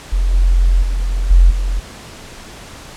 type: tone with level steps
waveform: sine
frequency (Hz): 43.65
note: F1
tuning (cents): 0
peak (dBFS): -11 / -8 / -14 / -4 / -14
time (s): 0.12-1.8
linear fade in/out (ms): 10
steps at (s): 0.33 / 0.82 / 1.3 / 1.5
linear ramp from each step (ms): 10
effects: pink hiss -35 dBFS RMS until 2.96 s + low-pass 9000 Hz 12 dB/octave